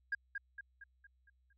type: tone with echo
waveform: sine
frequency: 1621 Hz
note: G#6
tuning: 42 cents flat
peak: -31 dBFS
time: 0.12-0.15 s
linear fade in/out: 5 ms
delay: 230 ms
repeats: 6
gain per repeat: -6 dB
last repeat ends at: 1.53 s
effects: tanh soft clip ceiling -29 dBFS + added 63 Hz sine -70 dBFS peak until 1.57 s